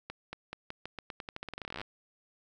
accelerating click train, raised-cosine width 0.3 ms, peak -23 dBFS, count 26, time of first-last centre 0.1-1.815 s, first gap 230 ms, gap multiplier 0.87, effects none

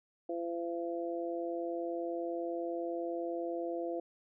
harmonic tone, 170 Hz, F3, 46 cents flat, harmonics 2 / 3 / 4, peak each -37 / -39 / -40 dBFS, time 0.29-4 s, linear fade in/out 5 ms, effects none

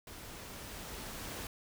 pink noise with level ramp, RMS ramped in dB -49 to -42 dBFS, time 0.07-1.47 s, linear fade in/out 2 ms, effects none

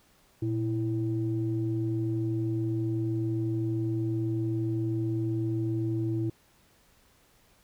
sine tone pair together, 116.53 / 329.6 Hz, A#2 / E4, 0 / 0 cents, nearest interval octave + tritone, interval 1800 cents, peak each -28 / -29 dBFS, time 0.42-6.3 s, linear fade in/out 5 ms, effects tanh soft clip ceiling -19 dBFS + pink hiss -63 dBFS RMS until 7.63 s

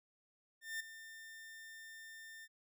40% pulse tone with ADSR envelope, 1800 Hz, A6, 39 cents sharp, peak -37 dBFS, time 0.61-2.48 s, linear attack 190 ms, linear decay 9 ms, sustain -13 dB, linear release 42 ms, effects none

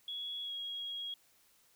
sine tone with pitch glide, 3355 to 3297 Hz, G#7 to G#7, +17 to -13 cents, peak -38 dBFS, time 0.08-1.14 s, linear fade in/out 2 ms, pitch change -30 cents, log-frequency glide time 0.43-0.53 s, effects white hiss -68 dBFS RMS until 1.75 s

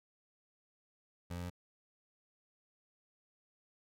25% pulse tone with pitch steps, 87.31 / 87.97 / 88.63 Hz, F2 / F2 / F2, 0 / +13 / +26 cents, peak -36 dBFS, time 1.3-1.501 s, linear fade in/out 10 ms, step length 67 ms, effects none

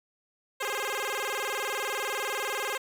10% pulse tone with vibrato, 466.2 Hz, A#4, in tune, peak -21 dBFS, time 0.6-2.78 s, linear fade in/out 10 ms, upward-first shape square, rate 20 Hz, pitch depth 220 cents each way, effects 10-bit

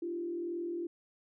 sine tone with frequency modulation, 343 Hz, F4, 31 cents flat, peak -34 dBFS, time 0.02-0.87 s, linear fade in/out 5 ms, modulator 42.2 Hz, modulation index 0.56, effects none

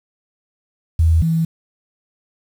sine tone pair in turn, 81.5 / 163.29 Hz, E2 / E3, -19 / -16 cents, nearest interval octave, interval 1203 cents, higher second, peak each -10 / -14 dBFS, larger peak first, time 0.99-1.22 / 1.22-1.45 s, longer neither, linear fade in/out 5 ms, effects 7-bit

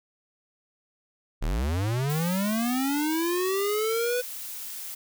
square linear sweep, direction up, 30.6 to 500 Hz, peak -25 dBFS, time 1.41-4.22 s, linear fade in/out 20 ms
blue noise, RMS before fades -37 dBFS, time 2.09-4.95 s, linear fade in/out 10 ms
effects none

